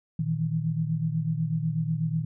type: tone cluster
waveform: sine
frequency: 118.3 / 157.8 / 165.9 Hz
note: A#2 / D#3 / E3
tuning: +26 / +25 / +11 cents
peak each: -32 / -26 / -32 dBFS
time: 0.19-2.25 s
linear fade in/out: 5 ms
effects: none